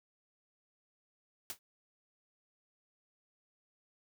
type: noise with exponential decay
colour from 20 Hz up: white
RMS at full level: -36 dBFS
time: 1.5-1.59 s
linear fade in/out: 1 ms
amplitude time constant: 18 ms
effects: none